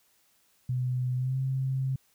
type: tone with pitch glide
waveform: sine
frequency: 126.2 to 132.63 Hz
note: B2 to C3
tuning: +38 to +24 cents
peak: -26 dBFS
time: 0.69-1.96 s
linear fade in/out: 5 ms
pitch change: +86 cents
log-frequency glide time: 1.16-1.38 s
effects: white hiss -67 dBFS RMS until 2.14 s